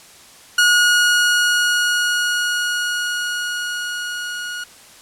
sawtooth tone with level ramp, 1446 Hz, F#6, 40 cents flat, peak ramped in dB -7 to -22 dBFS, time 0.58-4.64 s, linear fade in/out 5 ms, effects white hiss -44 dBFS RMS until 5.01 s + low-pass 10000 Hz 12 dB/octave

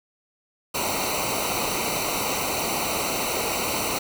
pink noise with comb filter, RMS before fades -26 dBFS, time 0.74-3.99 s, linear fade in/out 10 ms, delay 0.59 ms, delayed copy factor -0.9, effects none

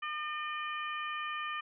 harmonic tone, 605 Hz, D#5, 49 cents flat, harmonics 2 / 3 / 4 / 5, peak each -37 / -41 / -43 / -45 dBFS, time 0.02-1.61 s, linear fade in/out 10 ms, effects none

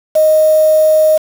sine tone with quantisation, 622.3 Hz, D#5, in tune, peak -6 dBFS, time 0.15-1.18 s, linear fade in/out 10 ms, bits 4, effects none

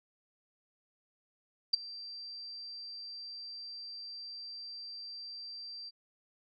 sine tone with ADSR envelope, 4699 Hz, D8, in tune, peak -20 dBFS, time 1.73-5.91 s, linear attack 10 ms, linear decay 11 ms, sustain -22 dB, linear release 31 ms, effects none

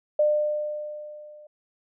sine tone with level ramp, 600 Hz, D5, 37 cents sharp, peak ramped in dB -16 to -45 dBFS, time 0.19-1.47 s, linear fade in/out 5 ms, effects none

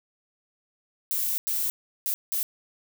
violet noise bursts at uneven times, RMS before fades -27 dBFS, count 4, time 1.11-1.38 / 1.47-1.7 / 2.06-2.14 / 2.32-2.43 s, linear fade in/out 0 ms, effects none

